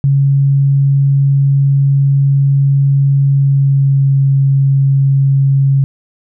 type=tone with pitch glide; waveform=sine; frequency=138.59 to 137 Hz; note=C#3 to C#3; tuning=0 to -20 cents; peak=-7 dBFS; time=0.04-5.84 s; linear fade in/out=0 ms; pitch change=-20 cents; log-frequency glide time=3.3-4.19 s; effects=none